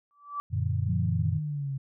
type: tone with exponential growth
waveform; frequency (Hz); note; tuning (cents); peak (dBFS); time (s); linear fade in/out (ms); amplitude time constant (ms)
sine; 1158; D6; -25; -27; 0.11-0.4; 0; 61
type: chord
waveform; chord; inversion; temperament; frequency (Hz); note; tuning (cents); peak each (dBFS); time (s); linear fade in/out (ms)
sine; Gb augmented; none; equal; 92.5 / 116.54 / 146.83; Gb2 / Bb2 / D3; 0 / 0 / 0; -28 / -29 / -32; 0.5-1.4; 50
type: linear sweep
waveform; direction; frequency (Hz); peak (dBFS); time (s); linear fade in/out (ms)
sine; down; 179.2 to 133.6; -29; 0.88-1.78; 10
effects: none